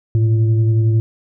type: tone with frequency modulation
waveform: sine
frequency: 110 Hz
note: A2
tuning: in tune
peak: -11 dBFS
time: 0.15-1 s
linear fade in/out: 0 ms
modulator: 231 Hz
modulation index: 0.38
effects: none

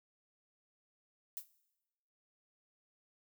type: noise with exponential decay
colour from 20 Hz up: violet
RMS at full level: -37 dBFS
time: 1.37-1.48 s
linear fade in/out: 0 ms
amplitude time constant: 22 ms
effects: noise-tail reverb RT60 1.0 s tail -19 dB re dry

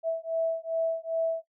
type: beating tone pair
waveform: sine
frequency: 654 / 656.5 Hz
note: E5 / E5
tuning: -14 / -7 cents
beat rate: 2.5 Hz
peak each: -29 dBFS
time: 0.03-1.44 s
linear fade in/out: 50 ms
effects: noise-tail reverb RT60 0.1 s tail -22 dB re dry

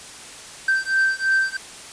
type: beating tone pair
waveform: triangle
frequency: 1559 / 1562 Hz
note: G6 / G6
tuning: -10 / -7 cents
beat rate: 3 Hz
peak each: -19 dBFS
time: 0.68-1.57 s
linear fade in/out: 5 ms
effects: white hiss -39 dBFS RMS until 1.92 s + resampled to 22050 Hz

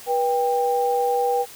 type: tone pair together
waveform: sine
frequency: 485.4 / 793 Hz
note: B4 / G5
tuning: -30 / +20 cents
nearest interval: minor sixth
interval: 850 cents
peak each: -21 dBFS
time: 0.06-1.46 s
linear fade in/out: 50 ms
effects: white hiss -42 dBFS RMS until 1.55 s

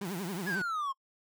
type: tone with vibrato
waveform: 30% pulse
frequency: 184.1 Hz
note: F#3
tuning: 8 cents flat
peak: -32 dBFS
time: 0.01-0.62 s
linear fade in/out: 5 ms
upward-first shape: triangle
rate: 11 Hz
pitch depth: 240 cents each way
type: high-pass noise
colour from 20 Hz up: white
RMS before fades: -49 dBFS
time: 0.05-0.55 s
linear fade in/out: 0 ms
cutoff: 690 Hz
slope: 48 dB/octave
type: exponential sweep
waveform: triangle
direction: down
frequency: 1717 to 1057 Hz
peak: -29 dBFS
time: 0.46-0.93 s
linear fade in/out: 20 ms
effects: noise-tail reverb RT60 0.1 s tail -24 dB re dry

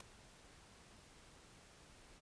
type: noise with ADSR envelope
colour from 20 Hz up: pink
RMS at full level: -45 dBFS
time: 0-2.21 s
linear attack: 4 ms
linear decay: 6 ms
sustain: -17 dB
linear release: 39 ms
effects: resampled to 22050 Hz

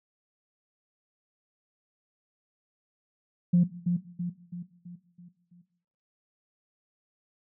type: tone with echo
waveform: sine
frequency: 175.9 Hz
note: F3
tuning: 13 cents sharp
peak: -16 dBFS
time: 3.53-3.64 s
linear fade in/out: 10 ms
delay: 330 ms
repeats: 6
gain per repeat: -6 dB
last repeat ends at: 5.62 s
effects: noise-tail reverb RT60 0.8 s tail -17 dB re dry + tanh soft clip ceiling -13 dBFS

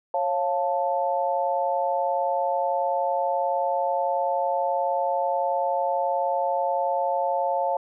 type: chord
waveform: sine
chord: Db augmented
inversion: none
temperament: equal with one note detuned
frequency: 547.4 / 698.5 / 880 Hz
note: Db5 / F5 / A5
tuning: -22 / 0 / 0 cents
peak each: -26 dBFS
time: 0.14-7.77 s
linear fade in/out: 2 ms
effects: none

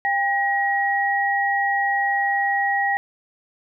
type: tone pair together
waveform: sine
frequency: 799 / 1900.4 Hz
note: G5 / A#6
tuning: +33 / +33 cents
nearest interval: octave + minor third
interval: 1500 cents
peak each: -21 / -21 dBFS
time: 0.05-2.97 s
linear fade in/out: 0 ms
effects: none

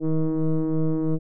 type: tone with frequency modulation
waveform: sine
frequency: 157.5 Hz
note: D#3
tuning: 21 cents sharp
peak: -17 dBFS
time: 0-1.19 s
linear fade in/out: 50 ms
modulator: 159 Hz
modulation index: 1.6
effects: tanh soft clip ceiling -18 dBFS

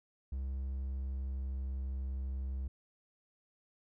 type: tone with pitch glide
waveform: triangle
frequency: 66.5 to 66.08 Hz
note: C2 to C2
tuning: +29 to +18 cents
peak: -33 dBFS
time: 0.32-2.68 s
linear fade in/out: 5 ms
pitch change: -11 cents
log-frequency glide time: 0.71-1.7 s
effects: none

